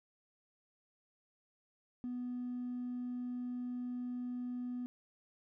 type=tone with hard clipping; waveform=sine; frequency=246.9 Hz; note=B3; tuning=in tune; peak=-38 dBFS; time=2.04-4.86 s; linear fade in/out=0 ms; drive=1 dB; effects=none